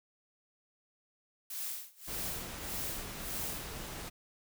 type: noise with tremolo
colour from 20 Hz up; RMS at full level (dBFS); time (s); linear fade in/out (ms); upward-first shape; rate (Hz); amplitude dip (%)
blue; -38; 1.5-3.68; 5; sine; 1.7; 95
type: noise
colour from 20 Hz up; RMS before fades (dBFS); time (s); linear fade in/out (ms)
pink; -43; 2.07-4.1; 20
effects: none